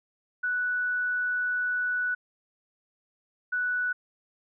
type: tone bursts at uneven times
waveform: sine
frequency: 1480 Hz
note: F#6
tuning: in tune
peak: -25 dBFS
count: 2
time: 0.43-2.15 / 3.52-3.93 s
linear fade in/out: 10 ms
effects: none